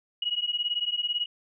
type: beating tone pair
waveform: sine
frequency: 2895 / 2913 Hz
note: F#7 / F#7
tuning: -38 / -28 cents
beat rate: 18 Hz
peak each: -29 / -29 dBFS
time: 0.22-1.26 s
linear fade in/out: 5 ms
effects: none